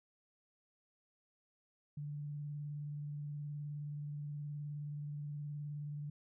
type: tone with vibrato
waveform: sine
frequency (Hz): 146.83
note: D3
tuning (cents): 0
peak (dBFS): -40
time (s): 1.97-6.1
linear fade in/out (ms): 5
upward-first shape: square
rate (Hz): 19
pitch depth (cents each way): 22
effects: none